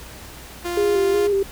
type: tone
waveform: sawtooth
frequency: 349.2 Hz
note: F4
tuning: in tune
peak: -20 dBFS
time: 0.64-1.28 s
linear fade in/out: 20 ms
type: tone with vibrato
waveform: sine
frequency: 400.7 Hz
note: G4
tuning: 38 cents sharp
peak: -16 dBFS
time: 0.77-1.43 s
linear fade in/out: 5 ms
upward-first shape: square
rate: 2.7 Hz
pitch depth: 33 cents each way
effects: added 60 Hz sine -43 dBFS peak until 1.51 s + pink hiss -40 dBFS RMS until 1.51 s